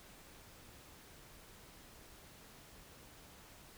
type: silence
effects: pink hiss -58 dBFS RMS until 3.77 s